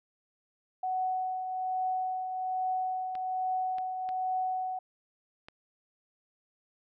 sine tone with tremolo, 745 Hz, F#5, 12 cents sharp, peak -27 dBFS, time 0.83-4.79 s, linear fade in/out 5 ms, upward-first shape triangle, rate 1.2 Hz, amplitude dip 50%
clicks, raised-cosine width 0.3 ms, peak -30 dBFS, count 4, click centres 3.153 / 3.784 / 4.09 / 5.485 s
effects none

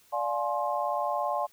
sine chord, D half-diminished seventh, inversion none, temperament just, 587.3 / 704.8 / 845.8 / 1057.2 Hz, D5 / F5 / Ab5 / C6, 0 / +16 / +31 / +18 cents, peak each -32 dBFS, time 0.12-1.47 s, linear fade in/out 20 ms, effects white hiss -61 dBFS RMS until 1.52 s

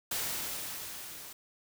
white noise with level ramp, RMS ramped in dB -33 to -47 dBFS, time 0.11-1.33 s, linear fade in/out 5 ms, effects none

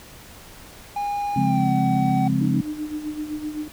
triangle tone with pitch glide, 816 to 757 Hz, G#5 to F#5, -31 to +39 cents, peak -21 dBFS, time 0.96-2.28 s, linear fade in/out 5 ms, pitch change -130 cents, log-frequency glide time 1.41-1.7 s
sine chord, Db major seventh, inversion none, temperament equal, 138.59 / 174.61 / 207.7 / 261.6 Hz, Db3 / F3 / Ab3 / C4, 0 / 0 / 0 / 0 cents, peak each -23 / -25 / -24 / -23 dBFS, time 1.36-2.61 s, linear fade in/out 5 ms
sine tone with tremolo, 303.1 Hz, D#4, 45 cents flat, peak -24 dBFS, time 2.41-3.68 s, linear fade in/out 2 ms, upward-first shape sine, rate 7.8 Hz, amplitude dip 65%
effects pink hiss -44 dBFS RMS until 3.72 s

